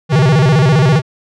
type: tone with vibrato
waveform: square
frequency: 143.5 Hz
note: D3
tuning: 40 cents flat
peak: -8 dBFS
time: 0.09-1.02 s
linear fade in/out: 50 ms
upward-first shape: square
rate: 15 Hz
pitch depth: 200 cents each way
effects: low-pass 5000 Hz 12 dB/octave